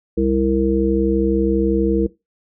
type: harmonic tone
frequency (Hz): 66.1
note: C2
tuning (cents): +18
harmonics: 1 / 3 / 5 / 7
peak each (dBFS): -23 / -21 / -18 / -19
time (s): 0.17-2.07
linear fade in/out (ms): 10
effects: noise-tail reverb RT60 0.2 s tail -18 dB re dry